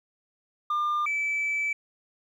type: tone pair in turn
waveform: sine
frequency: 1200 / 2310 Hz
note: D6 / D7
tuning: +37 / -29 cents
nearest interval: major seventh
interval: 1134 cents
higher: second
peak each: -21 / -23 dBFS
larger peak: first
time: 0.7-1.06 / 1.06-1.73 s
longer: second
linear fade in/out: 5 ms
effects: tanh soft clip ceiling -23 dBFS + 10-bit